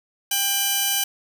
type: tone pair together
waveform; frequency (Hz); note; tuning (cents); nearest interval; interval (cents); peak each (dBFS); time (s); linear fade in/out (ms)
5% pulse; 795.8 / 2989; G5 / F#7; +26 / +17; octave + major seventh; 2291; -13; 0.31-1.04; 5
effects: none